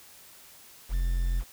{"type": "tone with quantisation", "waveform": "triangle", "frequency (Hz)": 43.65, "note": "F1", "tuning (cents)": 0, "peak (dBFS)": -22, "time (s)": [0.89, 1.44], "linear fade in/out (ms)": 50, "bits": 8, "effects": ["white hiss -52 dBFS RMS until 1.52 s"]}